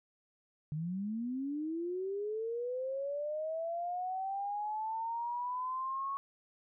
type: linear sweep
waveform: sine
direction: up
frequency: 146.83 to 1108.7 Hz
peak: -34 dBFS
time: 0.72-6.17 s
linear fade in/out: 0 ms
effects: none